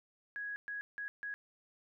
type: tone bursts at uneven times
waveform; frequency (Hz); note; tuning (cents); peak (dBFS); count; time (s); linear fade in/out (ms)
sine; 1663; G#6; +2; -38; 4; 0.36-0.56 / 0.68-0.81 / 0.98-1.08 / 1.23-1.34; 0
effects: none